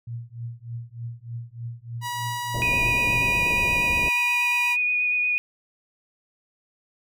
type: tone with tremolo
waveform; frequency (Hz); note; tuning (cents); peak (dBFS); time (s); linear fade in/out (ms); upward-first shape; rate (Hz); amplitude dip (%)
sine; 117.6; A#2; +16; -28; 0.07-3.43; 5; triangle; 3.3; 100
type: tone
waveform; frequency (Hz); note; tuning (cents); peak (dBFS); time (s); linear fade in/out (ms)
sawtooth; 967; B5; -37; -24; 2.01-4.77; 50
type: low-pass noise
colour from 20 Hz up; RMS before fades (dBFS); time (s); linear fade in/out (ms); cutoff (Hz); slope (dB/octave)
pink; -31; 2.54-4.09; 2; 710; 48
type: tone with vibrato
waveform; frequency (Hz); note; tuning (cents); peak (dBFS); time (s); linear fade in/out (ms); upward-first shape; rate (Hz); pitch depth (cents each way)
sine; 2469; D#7; -14; -20; 2.62-5.38; 0; sine; 8.4; 14
effects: none